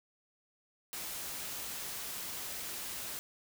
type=noise; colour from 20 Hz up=white; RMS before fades=-41 dBFS; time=0.93-3.19 s; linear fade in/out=0 ms; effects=none